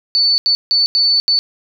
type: tone bursts at uneven times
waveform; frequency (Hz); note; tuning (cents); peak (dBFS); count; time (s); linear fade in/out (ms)
sine; 4492; C#8; +22; -10; 5; 0.15-0.38 / 0.46-0.55 / 0.71-0.86 / 0.95-1.2 / 1.28-1.39; 0
effects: none